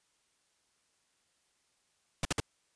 pink noise bursts, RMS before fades -30 dBFS, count 3, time 2.23-2.401 s, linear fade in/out 2 ms, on 21 ms, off 54 ms, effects white hiss -74 dBFS RMS until 2.75 s + resampled to 22050 Hz

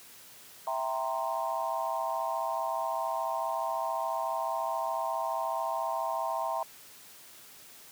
sine chord, C dominant seventh, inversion first, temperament equal, 659.3 / 784 / 932.3 / 1046.5 Hz, E5 / G5 / Bb5 / C6, 0 / 0 / 0 / 0 cents, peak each -34 / -36 / -34 / -36 dBFS, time 0.67-6.63 s, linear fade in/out 2 ms, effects white hiss -52 dBFS RMS until 7.91 s + high-pass 80 Hz 12 dB/octave

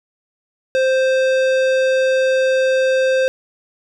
sine tone with tanh clipping, 523.3 Hz, C5, in tune, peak -15 dBFS, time 0.75-3.28 s, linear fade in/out 0 ms, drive 17 dB, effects none

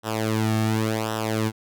sawtooth tone with flanger, 110 Hz, A2, in tune, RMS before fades -24 dBFS, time 0.03-1.52 s, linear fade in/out 50 ms, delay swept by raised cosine 0.44 to 2.04 ms, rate 0.91 Hz, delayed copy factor -0.8, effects none

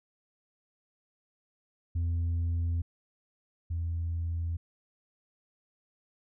sine tone pair in turn, 84.6 / 83.82 Hz, E2 / E2, +45 / +29 cents, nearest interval unison, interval 16 cents, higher first, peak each -24 / -28 dBFS, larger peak first, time 1.95-2.82 / 3.7-4.57 s, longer neither, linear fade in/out 10 ms, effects tanh soft clip ceiling -26 dBFS

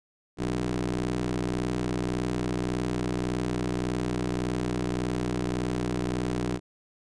20% pulse ring-modulated tone, 61.74 Hz, B1, in tune, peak -19 dBFS, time 0.37-6.6 s, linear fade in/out 50 ms, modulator 237 Hz, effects resampled to 22050 Hz

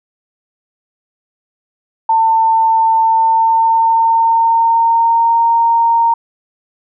sine tone with pitch glide, 897 to 924.9 Hz, A5 to A#5, +33 to -14 cents, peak -8 dBFS, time 2.09-6.14 s, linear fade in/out 5 ms, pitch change +53 cents, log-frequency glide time 2.99-5.44 s, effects none

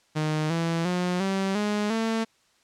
sawtooth tone with pitch steps, 154.3 / 166.33 / 179.3 / 193.29 / 208.4 / 224.6 Hz, D#3 / E3 / F3 / G3 / G#3 / A3, -14 / +16 / +46 / -24 / +6 / +36 cents, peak -20 dBFS, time 0.15-2.25 s, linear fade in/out 20 ms, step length 350 ms, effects white hiss -64 dBFS RMS until 2.63 s + low-pass 7000 Hz 12 dB/octave

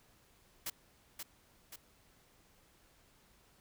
white noise with echo, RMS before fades -39 dBFS, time 0.66-0.7 s, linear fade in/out 5 ms, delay 530 ms, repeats 2, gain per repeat -5 dB, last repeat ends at 1.76 s, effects pink hiss -67 dBFS RMS until 3.6 s

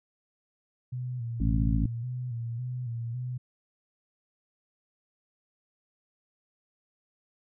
sine tone with vibrato, 120.8 Hz, B2, 38 cents flat, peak -31 dBFS, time 0.92-3.38 s, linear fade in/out 10 ms, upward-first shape square, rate 1.8 Hz, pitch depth 62 cents each way
harmonic tone, 54.8 Hz, A1, 6 cents flat, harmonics 1 / 2 / 3 / 4 / 5, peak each -26 / -29 / -31 / -32 / -33 dBFS, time 1.4-1.86 s, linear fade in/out 5 ms
effects none

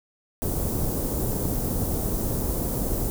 pink band-stop noise, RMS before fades -26 dBFS, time 0.42-3.1 s, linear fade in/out 0 ms, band 510 to 12000 Hz, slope 12 dB/octave, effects none

